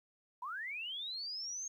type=linear sweep; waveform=sine; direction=up; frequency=932.3 to 6510 Hz; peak=-39 dBFS; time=0.42-1.68 s; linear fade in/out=5 ms; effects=12-bit